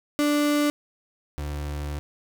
35% pulse tone pair in turn, 293.7 / 73.27 Hz, D4 / D2, 0 / -3 cents, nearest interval 2 octaves, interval 2403 cents, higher first, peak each -18 / -27 dBFS, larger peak first, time 0.19-0.7 / 1.38-1.99 s, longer second, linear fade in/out 0 ms, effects none

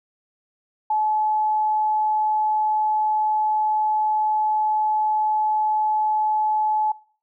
sine tone, 858 Hz, A5, 44 cents flat, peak -18 dBFS, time 0.9-6.92 s, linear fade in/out 5 ms, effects noise-tail reverb RT60 0.5 s tail -23 dB re dry

